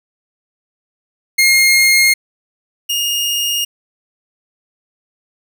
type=tone pair in turn; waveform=sawtooth; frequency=2137 / 2844 Hz; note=C7 / F7; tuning=+36 / +31 cents; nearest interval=perfect fourth; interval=495 cents; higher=second; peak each=-5 / -12 dBFS; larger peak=first; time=1.38-2.14 / 2.89-3.65 s; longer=neither; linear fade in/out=10 ms; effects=none